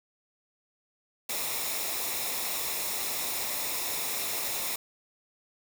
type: noise with comb filter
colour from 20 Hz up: white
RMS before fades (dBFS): -32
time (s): 1.29-4.76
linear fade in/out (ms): 5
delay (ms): 0.65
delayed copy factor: -0.55
effects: none